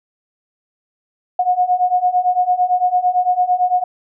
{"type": "beating tone pair", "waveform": "sine", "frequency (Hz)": [720, 728.9], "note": ["F#5", "F#5"], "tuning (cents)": [-47, -26], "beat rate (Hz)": 8.9, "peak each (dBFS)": [-17, -15], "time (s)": [1.39, 3.84], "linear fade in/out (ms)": 5, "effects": []}